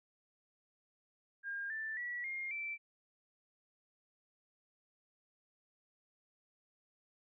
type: tone with pitch steps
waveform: sine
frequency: 1612 / 1768.1 / 1939.3 / 2127 / 2333 Hz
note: G6 / A6 / B6 / C7 / D7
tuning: +48 / +8 / -32 / +28 / -12 cents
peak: -38 dBFS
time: 1.43-2.78 s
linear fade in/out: 50 ms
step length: 270 ms
effects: none